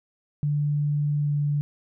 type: tone with pitch glide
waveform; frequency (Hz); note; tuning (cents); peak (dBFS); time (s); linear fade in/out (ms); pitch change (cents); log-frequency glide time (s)
sine; 146.83 to 145.82; D3 to D3; 0 to -12; -21; 0.43-1.61; 0; -12; 1.21-1.31
effects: none

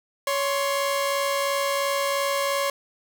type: tone pair together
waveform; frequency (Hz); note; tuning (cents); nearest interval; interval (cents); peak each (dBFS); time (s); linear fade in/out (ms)
sawtooth; 560 / 1057.1; C#5 / C6; +18 / +17; major seventh; 1099; -20 / -24; 0.27-2.7; 2
effects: none

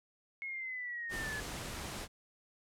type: linear sweep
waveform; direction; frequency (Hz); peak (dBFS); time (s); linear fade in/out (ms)
sine; down; 2179 to 1700; -38; 0.42-1.4; 0
type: noise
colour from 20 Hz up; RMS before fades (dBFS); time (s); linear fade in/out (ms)
pink; -42; 1.09-2.08; 50
effects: low-pass 11000 Hz 12 dB/octave

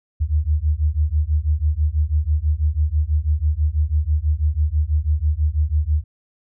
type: beating tone pair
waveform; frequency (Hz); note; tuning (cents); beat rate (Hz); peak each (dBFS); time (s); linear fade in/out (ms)
sine; 73.1 / 79.2; D2 / D#2; -7 / +31; 6.1; -19; 0.2-6.04; 20
effects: none

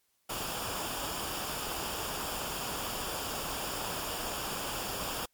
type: noise with comb filter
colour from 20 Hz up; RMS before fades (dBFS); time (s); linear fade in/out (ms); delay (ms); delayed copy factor
pink; -36; 0.29-5.26; 10; 0.49; -0.6
effects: white hiss -74 dBFS RMS until 5.33 s + MP3 96 kbps

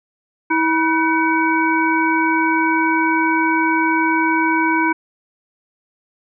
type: harmonic tone with a mistuned harmonic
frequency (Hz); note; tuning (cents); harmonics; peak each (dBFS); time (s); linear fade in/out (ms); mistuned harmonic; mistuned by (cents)
323.2; E4; -34; 1 / 3 / 5 / 7; -18 / -18 / -21 / -22; 0.5-4.93; 10; 5; -110
effects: none

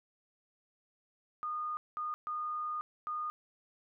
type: tone bursts at uneven times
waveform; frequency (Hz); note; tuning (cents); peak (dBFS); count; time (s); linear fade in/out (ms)
sine; 1225; D#6; -27; -34; 4; 1.43-1.77 / 1.97-2.14 / 2.27-2.81 / 3.07-3.3; 0
effects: none

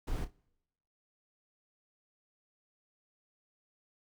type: noise with echo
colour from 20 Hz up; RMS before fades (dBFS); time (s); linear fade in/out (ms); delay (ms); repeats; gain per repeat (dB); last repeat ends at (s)
brown; -34; 0.07-0.25; 10; 29; 2; -12; 0.308
effects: noise-tail reverb RT60 0.9 s tail -26 dB re dry

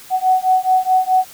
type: beating tone pair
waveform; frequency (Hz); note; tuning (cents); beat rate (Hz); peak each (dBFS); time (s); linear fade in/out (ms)
sine; 744 / 748.7; F#5 / F#5; +9 / +20; 4.7; -15; 0.1-1.25; 50
effects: white hiss -40 dBFS RMS until 1.33 s

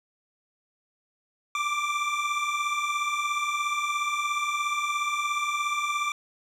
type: beating tone pair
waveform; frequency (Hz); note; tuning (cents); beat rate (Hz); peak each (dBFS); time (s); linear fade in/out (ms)
25% pulse; 1164 / 1181; D6 / D6; -16 / +9; 17; -28 / -23; 1.55-6.12; 2
effects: low-pass 7000 Hz 12 dB/octave + 10-bit

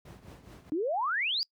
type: noise with tremolo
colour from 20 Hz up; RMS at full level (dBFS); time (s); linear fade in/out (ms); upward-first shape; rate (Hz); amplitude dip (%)
brown; -41; 0.05-0.7; 5; triangle; 4.7; 75
type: exponential sweep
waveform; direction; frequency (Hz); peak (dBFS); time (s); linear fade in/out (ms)
sine; up; 289.5 to 4978; -27; 0.72-1.43; 0
effects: noise-tail reverb RT60 0.1 s tail -25 dB re dry + high-pass 100 Hz 12 dB/octave

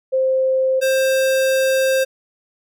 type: tone pair in turn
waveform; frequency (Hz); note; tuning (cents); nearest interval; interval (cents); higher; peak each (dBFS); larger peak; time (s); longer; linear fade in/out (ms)
sine / square; 524 / 528.6; C5 / C5; +2 / +18; unison; 16; second; -14 / -15; first; 0.12-0.81 / 0.81-2.05; second; 20
effects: none

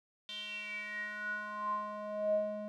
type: tone with band-pass filter sweep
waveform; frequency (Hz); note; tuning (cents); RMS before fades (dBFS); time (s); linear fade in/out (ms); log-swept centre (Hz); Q
square; 209.8; G#3; +18; -38; 0.29-2.68; 0; 3400 to 470; 9.9
effects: none

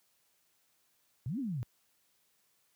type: exponential two-way sweep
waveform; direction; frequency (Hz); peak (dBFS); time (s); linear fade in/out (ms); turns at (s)
sine; up then down; 109.8 to 293.7 to 109.8; -33; 1.26-1.63; 0; 1.39
effects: white hiss -73 dBFS RMS until 2.75 s + high-pass 60 Hz 12 dB/octave

